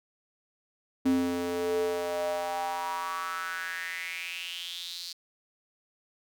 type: tone with high-pass filter sweep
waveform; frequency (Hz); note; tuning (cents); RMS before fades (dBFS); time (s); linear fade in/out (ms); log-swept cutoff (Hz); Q
square; 87.31; F2; 0; -32; 1.05-5.13; 10; 260 to 4500; 5.7
effects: none